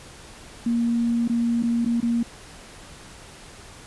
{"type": "tone with dropouts", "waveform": "sine", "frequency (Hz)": 234.5, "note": "A#3", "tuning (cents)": 11, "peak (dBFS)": -19, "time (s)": [0.66, 2.23], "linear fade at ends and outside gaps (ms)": 5, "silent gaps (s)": [[1.278, 1.296], [1.626, 1.634], [1.849, 1.859], [2.004, 2.027]], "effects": ["pink hiss -44 dBFS RMS until 3.86 s", "resampled to 24000 Hz"]}